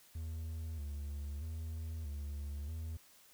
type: tone with vibrato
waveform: triangle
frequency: 76.2 Hz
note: D#2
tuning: 36 cents flat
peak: -37 dBFS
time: 0.15-2.97 s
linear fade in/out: 5 ms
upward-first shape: square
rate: 0.79 Hz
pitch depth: 95 cents each way
effects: white hiss -63 dBFS RMS until 3.33 s